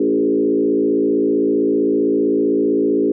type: tone with frequency modulation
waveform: sine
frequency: 349.2 Hz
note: F4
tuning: in tune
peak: -13 dBFS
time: 0-3.12 s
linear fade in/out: 5 ms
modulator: 55.5 Hz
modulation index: 1.7
effects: none